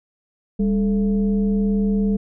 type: tone with frequency modulation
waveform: sine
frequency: 200.2 Hz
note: G3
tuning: 37 cents sharp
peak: -16 dBFS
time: 0.59-2.17 s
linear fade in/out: 10 ms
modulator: 239 Hz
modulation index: 0.59
effects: none